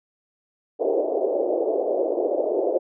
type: band-pass noise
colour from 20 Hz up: white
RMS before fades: -23 dBFS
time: 0.79-2.79 s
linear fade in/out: 20 ms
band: 340 to 630 Hz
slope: 48 dB/octave
effects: none